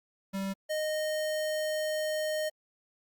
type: tone pair in turn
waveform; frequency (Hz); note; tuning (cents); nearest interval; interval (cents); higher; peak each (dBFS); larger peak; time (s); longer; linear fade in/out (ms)
square; 194.5 / 617.5; G3 / D#5; -13 / -13; octave + minor sixth; 2000; second; -32 / -30; second; 0.33-0.54 / 0.69-2.5; second; 20
effects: Opus 48 kbps